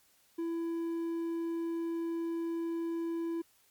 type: tone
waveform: triangle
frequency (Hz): 333.6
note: E4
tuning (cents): +21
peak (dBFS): -30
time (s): 0.38-3.42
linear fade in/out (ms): 10
effects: white hiss -67 dBFS RMS until 3.7 s + MP3 96 kbps